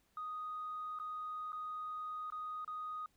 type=tone with dropouts; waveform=sine; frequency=1244.5 Hz; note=D#6; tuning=in tune; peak=-39 dBFS; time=0.17-3.06 s; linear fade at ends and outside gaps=2 ms; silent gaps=0.989-0.998 / 1.521-1.529 / 2.302-2.322 / 2.647-2.677 s; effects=tanh soft clip ceiling -35 dBFS + pink hiss -75 dBFS RMS until 3.16 s